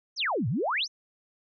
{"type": "exponential two-way sweep", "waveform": "sine", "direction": "down then up", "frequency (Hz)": [6400, 103.5, 6400], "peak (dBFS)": -25, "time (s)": [0.16, 0.88], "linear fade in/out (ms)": 50, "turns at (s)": 0.48, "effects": []}